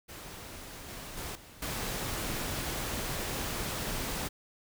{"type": "noise with level steps", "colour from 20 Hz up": "pink", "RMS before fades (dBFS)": [-45, -43, -39, -52, -35], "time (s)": [0.08, 4.29], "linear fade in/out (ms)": 20, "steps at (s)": [0.88, 1.17, 1.35, 1.62], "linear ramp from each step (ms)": 5, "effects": []}